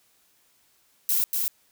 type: noise with echo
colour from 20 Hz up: violet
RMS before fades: -23 dBFS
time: 1.09-1.24 s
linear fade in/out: 0 ms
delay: 240 ms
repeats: 1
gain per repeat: -3 dB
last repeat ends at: 1.48 s
effects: white hiss -64 dBFS RMS until 1.71 s